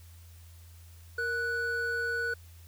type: tone pair together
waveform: triangle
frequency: 466.2 / 1480 Hz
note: A#4 / F#6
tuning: 0 / 0 cents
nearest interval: octave + minor sixth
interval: 2000 cents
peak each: -34 / -28 dBFS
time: 1.18-2.34 s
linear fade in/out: 5 ms
effects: added 84 Hz sine -49 dBFS peak until 2.67 s + white hiss -60 dBFS RMS until 2.67 s